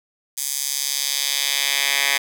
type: tone with high-pass filter sweep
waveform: 10% pulse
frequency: 140 Hz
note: C#3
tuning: 18 cents sharp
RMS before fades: -22 dBFS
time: 0.37-2.18 s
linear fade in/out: 10 ms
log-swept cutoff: 7300 to 2000 Hz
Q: 1.2
effects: none